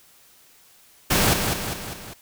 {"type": "noise with echo", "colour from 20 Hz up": "pink", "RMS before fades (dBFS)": -19, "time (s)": [1.1, 1.34], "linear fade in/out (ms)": 10, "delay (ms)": 200, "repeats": 4, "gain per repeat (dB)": -5, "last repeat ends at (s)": 2.14, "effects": ["white hiss -54 dBFS RMS until 2.21 s"]}